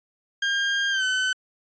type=tone with pitch glide; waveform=30% pulse; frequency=1607 to 1517.7 Hz; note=G6 to F#6; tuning=+43 to +44 cents; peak=-19 dBFS; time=0.42-1.33 s; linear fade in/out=5 ms; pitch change=-99 cents; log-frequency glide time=0.9-1.04 s; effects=resampled to 16000 Hz